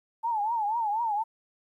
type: tone with vibrato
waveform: sine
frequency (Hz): 880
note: A5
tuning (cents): 0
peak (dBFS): -25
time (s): 0.23-1.24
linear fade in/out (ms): 20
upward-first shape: triangle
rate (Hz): 4.1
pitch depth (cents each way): 160
effects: 11-bit